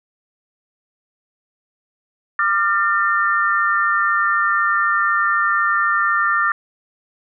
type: tone cluster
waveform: sine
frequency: 1194 / 1386 / 1802 Hz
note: D6 / F6 / A6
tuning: +28 / -14 / +41 cents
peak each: -19 dBFS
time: 2.39-6.52 s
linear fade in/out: 2 ms
effects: none